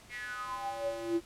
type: tone with high-pass filter sweep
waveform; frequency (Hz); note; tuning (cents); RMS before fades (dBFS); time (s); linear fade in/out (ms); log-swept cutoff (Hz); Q
square; 114.4; A#2; -32; -36; 0.09-1.21; 50; 2200 to 310; 9.7
effects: pink hiss -56 dBFS RMS until 1.25 s + low-pass 11000 Hz 12 dB/octave